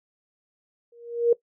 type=tone with exponential growth; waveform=sine; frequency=471.2 Hz; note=A#4; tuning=19 cents sharp; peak=-12 dBFS; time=0.92-1.33 s; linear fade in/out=5 ms; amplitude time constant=89 ms; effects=noise-tail reverb RT60 0.1 s tail -19 dB re dry